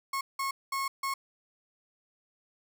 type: tone bursts at uneven times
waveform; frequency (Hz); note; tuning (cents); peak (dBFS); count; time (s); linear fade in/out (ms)
35% pulse; 1090; C#6; -29; -28; 4; 0.13-0.21 / 0.39-0.51 / 0.72-0.88 / 1.03-1.14; 5
effects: none